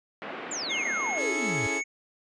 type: band-pass noise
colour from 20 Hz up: pink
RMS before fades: -38 dBFS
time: 0.22-1.19 s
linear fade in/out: 0 ms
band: 240 to 2700 Hz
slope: 24 dB/octave
type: exponential sweep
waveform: sine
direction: down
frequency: 7430 to 100 Hz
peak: -31 dBFS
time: 0.51-1.67 s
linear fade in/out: 5 ms
type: tone with pitch glide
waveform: square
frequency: 2145 to 2213 Hz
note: C7 to C#7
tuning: +42 to -3 cents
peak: -29 dBFS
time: 0.69-1.84 s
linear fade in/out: 20 ms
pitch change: +55 cents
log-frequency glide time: 0.92-1.5 s
type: chord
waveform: sawtooth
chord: A major seventh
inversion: first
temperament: equal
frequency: 277.2 / 329.6 / 415.3 / 440 Hz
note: C#4 / E4 / G#4 / A4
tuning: 0 / 0 / 0 / 0 cents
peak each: -32 dBFS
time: 1.16-1.82 s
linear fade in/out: 50 ms
effects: resampled to 22050 Hz